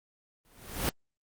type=noise with exponential growth; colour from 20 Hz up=pink; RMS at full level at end=-26 dBFS; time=0.45-0.89 s; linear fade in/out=0 ms; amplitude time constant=95 ms; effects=Opus 24 kbps